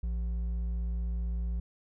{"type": "tone with hard clipping", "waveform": "sine", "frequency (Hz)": 57.8, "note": "A#1", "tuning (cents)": -14, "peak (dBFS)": -31, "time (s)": [0.03, 1.6], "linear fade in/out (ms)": 5, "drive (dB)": 5, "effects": []}